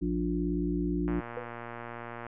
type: harmonic tone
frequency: 58.8 Hz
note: A#1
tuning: 16 cents sharp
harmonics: 1 / 3 / 5 / 6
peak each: -34 / -32 / -31 / -35 dBFS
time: 0.01-1.21 s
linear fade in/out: 20 ms
type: click train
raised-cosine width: 0.5 ms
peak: -24 dBFS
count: 141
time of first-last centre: 1.08-2.266 s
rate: 118 Hz
type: tone with exponential decay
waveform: sine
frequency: 491.6 Hz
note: B4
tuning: 8 cents flat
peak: -31 dBFS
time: 1.37-1.54 s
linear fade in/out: 0 ms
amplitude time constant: 36 ms
effects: low-pass 2000 Hz 12 dB/octave